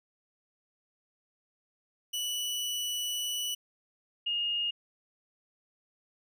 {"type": "tone pair in turn", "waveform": ["sawtooth", "sine"], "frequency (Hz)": [2957, 2847], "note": ["F#7", "F7"], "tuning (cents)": [-2, 33], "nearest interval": "minor second", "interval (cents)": 65, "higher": "first", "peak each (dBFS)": -28, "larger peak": "neither", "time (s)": [[2.13, 3.55], [4.26, 4.71]], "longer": "first", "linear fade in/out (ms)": 10, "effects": []}